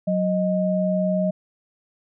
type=tone pair together; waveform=sine; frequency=185 / 622.3 Hz; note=F#3 / D#5; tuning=0 / 0 cents; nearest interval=octave + major sixth; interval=2100 cents; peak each=-21 / -22 dBFS; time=0.07-1.31 s; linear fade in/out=10 ms; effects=none